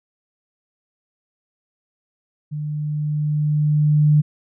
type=tone with level ramp; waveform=sine; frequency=150 Hz; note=D3; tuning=37 cents sharp; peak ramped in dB=-24 to -10 dBFS; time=2.51-4.22 s; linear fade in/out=20 ms; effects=none